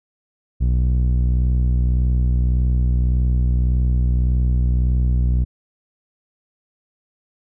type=tone with low-pass filter; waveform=sawtooth; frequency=61.74 Hz; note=B1; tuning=in tune; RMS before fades=-17 dBFS; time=0.6-5.45 s; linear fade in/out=20 ms; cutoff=140 Hz; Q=0.74; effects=none